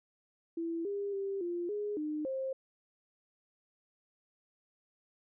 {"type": "tone with pitch steps", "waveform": "sine", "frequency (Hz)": [332.8, 402.7, 393.3, 347.7, 414.9, 303.7, 530], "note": ["E4", "G4", "G4", "F4", "G#4", "D#4", "C5"], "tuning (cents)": [17, 47, 6, -8, -2, -42, 22], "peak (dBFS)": -33, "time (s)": [0.57, 2.53], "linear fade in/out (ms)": 5, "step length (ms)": 280, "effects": []}